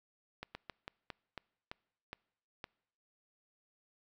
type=slowing click train; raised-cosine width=0.3 ms; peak=-26 dBFS; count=9; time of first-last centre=0.43-2.642 s; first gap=120 ms; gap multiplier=1.23; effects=noise-tail reverb RT60 0.8 s tail -26 dB re dry